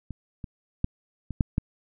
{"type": "clicks", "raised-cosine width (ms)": 5, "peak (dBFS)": [-23, -23, -11, -21, -8, -11], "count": 6, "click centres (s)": [0.107, 0.442, 0.844, 1.307, 1.408, 1.581], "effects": []}